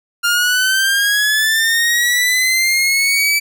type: linear sweep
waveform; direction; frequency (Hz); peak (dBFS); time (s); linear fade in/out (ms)
sawtooth; up; 1396.9 to 2313; -9; 0.23-3.4; 20
effects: none